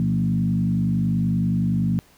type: tone with frequency modulation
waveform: sine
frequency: 174.61 Hz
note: F3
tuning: in tune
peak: -18 dBFS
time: 0-1.99 s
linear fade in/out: 0 ms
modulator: 50.6 Hz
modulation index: 1.2
effects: pink hiss -55 dBFS RMS until 2.17 s